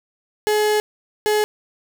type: tone bursts at uneven times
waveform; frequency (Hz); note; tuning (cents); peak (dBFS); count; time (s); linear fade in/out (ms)
35% pulse; 423.5; G#4; +34; -14; 2; 0.47-0.8 / 1.26-1.44; 0
effects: none